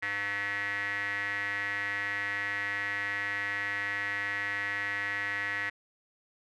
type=tone with band-pass filter; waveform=square; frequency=101.3 Hz; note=G#2; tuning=43 cents flat; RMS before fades=-33 dBFS; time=0.02-5.7 s; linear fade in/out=10 ms; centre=1900 Hz; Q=8.8; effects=none